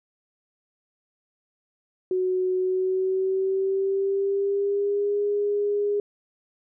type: tone with pitch glide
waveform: sine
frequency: 369.7 to 410.2 Hz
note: F#4 to G#4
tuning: -1 to -21 cents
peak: -21 dBFS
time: 2.11-6 s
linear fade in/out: 2 ms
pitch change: +180 cents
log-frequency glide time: 2.56-5.22 s
effects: none